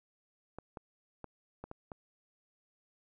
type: clicks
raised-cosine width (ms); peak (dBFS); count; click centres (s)
1; -29; 6; 0.586 / 0.772 / 1.243 / 1.64 / 1.714 / 1.918
effects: none